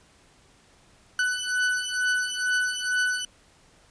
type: beating tone pair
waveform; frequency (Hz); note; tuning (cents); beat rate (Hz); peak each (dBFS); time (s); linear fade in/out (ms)
40% pulse; 1492 / 1494.2; F#6 / F#6; +14 / +17; 2.2; -26; 1.19-3.25; 2
effects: pink hiss -58 dBFS RMS until 3.9 s + resampled to 22050 Hz